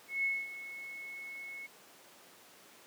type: tone with ADSR envelope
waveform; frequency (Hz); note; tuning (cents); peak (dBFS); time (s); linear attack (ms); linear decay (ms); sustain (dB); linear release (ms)
sine; 2191; C#7; -21; -28; 0.08-1.67; 160; 230; -14; 14
effects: pink hiss -57 dBFS RMS until 2.86 s + high-pass 300 Hz 12 dB/octave